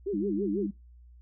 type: tone with vibrato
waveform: sine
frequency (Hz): 349.2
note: F4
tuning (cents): 0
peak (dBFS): -28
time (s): 0.06-0.67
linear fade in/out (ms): 10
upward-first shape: sine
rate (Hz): 6.1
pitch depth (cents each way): 300
type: tone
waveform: sine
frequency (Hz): 200.5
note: G3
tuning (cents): +39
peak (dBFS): -31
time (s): 0.13-0.71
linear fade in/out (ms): 10
effects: noise-tail reverb RT60 0.2 s tail -23 dB re dry + added 60 Hz sine -50 dBFS peak until 1.21 s